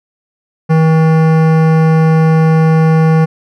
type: tone with hard clipping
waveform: sine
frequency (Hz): 159.9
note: D#3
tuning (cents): +48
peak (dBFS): -8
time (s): 0.69-3.26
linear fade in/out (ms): 20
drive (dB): 17
effects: none